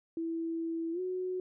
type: tone with pitch glide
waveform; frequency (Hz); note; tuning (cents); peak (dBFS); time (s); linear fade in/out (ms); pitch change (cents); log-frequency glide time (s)
sine; 329.6 to 367.8; E4 to F#4; 0 to -10; -32; 0.17-1.4; 2; +190; 0.92-1
effects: none